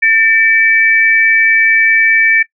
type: tone pair together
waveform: sine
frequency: 1795.3 / 2300 Hz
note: A6 / D7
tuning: +34 / -37 cents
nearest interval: major third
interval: 429 cents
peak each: -10 dBFS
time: 0.02-2.43 s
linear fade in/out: 10 ms
effects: noise-tail reverb RT60 0.1 s tail -18 dB re dry